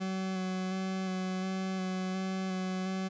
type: tone with vibrato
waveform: 40% pulse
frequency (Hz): 187.7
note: F#3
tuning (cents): +25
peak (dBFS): -31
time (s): 0-3.09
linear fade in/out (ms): 20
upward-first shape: square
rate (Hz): 1.4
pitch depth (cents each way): 13
effects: resampled to 16000 Hz

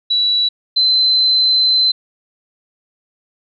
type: tone pair in turn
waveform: sine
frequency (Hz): 3932 / 4064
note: B7 / B7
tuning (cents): -8 / +49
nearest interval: minor second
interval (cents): 57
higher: second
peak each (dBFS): -12 / -10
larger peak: second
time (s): 0.1-0.49 / 0.76-1.92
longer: second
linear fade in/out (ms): 10
effects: none

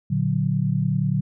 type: chord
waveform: sine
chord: Bb augmented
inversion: none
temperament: equal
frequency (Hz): 116.54 / 146.83 / 185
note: Bb2 / D3 / F#3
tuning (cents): 0 / 0 / 0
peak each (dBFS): -25 / -22 / -24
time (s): 0.1-1.21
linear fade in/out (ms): 10
effects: none

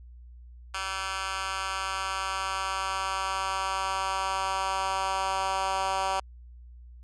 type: tone with high-pass filter sweep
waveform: 10% pulse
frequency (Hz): 191.6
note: G3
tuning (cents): -39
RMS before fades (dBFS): -30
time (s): 0.74-6.2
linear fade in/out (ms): 5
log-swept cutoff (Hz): 1500 to 800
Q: 1.8
effects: added 60 Hz sine -45 dBFS peak until 7.03 s + resampled to 22050 Hz

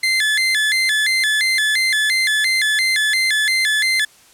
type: tone with vibrato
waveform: 30% pulse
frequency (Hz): 1894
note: A#6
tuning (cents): +27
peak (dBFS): -12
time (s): 0.03-4.05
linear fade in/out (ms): 5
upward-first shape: square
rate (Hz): 2.9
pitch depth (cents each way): 160
effects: white hiss -49 dBFS RMS until 4.33 s + low-pass 11000 Hz 12 dB/octave

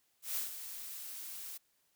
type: noise with ADSR envelope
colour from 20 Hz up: blue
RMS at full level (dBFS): -35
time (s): 0.22-1.58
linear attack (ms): 140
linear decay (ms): 140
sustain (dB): -10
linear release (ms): 13
effects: white hiss -75 dBFS RMS until 1.95 s

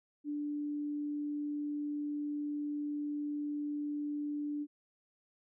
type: tone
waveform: sine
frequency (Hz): 293.7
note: D4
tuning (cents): 0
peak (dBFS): -34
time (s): 0.24-4.67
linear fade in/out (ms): 50
effects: none

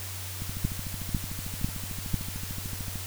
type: two click trains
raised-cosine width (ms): 5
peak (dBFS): -23 / -13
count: 35 / 4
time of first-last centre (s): 0.42-2.957 / 0.65-2.143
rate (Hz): 13.4 / 2.01
effects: added 94 Hz sine -38 dBFS peak until 3.06 s + white hiss -39 dBFS RMS until 3.06 s

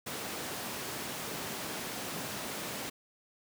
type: high-pass noise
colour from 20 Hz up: pink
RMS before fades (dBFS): -39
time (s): 0.06-2.9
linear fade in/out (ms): 10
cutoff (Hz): 170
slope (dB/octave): 12
effects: none

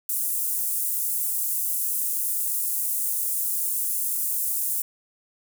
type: high-pass noise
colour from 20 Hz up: pink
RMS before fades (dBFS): -26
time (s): 0.09-4.82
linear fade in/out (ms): 2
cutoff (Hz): 9400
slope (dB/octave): 24
effects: none

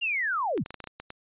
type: linear sweep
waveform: sine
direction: down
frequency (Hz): 2861 to 69.3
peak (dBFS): -25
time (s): 0.01-0.64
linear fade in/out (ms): 20
type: clicks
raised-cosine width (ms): 0.3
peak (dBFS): -23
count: 9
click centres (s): 0.577 / 0.661 / 0.706 / 0.743 / 0.803 / 0.841 / 0.873 / 1 / 1.104
effects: resampled to 8000 Hz

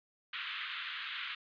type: band-pass noise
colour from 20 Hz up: white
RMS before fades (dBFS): -41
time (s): 0.33-1.35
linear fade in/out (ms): 5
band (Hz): 1200 to 3600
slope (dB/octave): 48
effects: resampled to 11025 Hz

